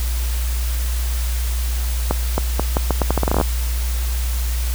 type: accelerating click train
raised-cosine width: 1 ms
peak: -3 dBFS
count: 16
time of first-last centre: 2.11-3.413 s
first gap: 270 ms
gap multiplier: 0.8
effects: added 60 Hz sine -18 dBFS peak until 4.74 s + white hiss -31 dBFS RMS until 4.74 s